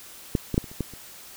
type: clicks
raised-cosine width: 3 ms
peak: -8 / -13 / -6 / -27 / -30 / -13 / -29 dBFS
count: 7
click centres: 0.352 / 0.543 / 0.579 / 0.642 / 0.715 / 0.807 / 0.937 s
effects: white hiss -45 dBFS RMS until 1.36 s